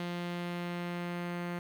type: tone with low-pass filter sweep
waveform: sawtooth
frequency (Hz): 174.61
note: F3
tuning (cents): 0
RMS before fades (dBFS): -37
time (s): 0-1.59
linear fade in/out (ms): 2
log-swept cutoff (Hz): 3500 to 2200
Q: 1.5
effects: 9-bit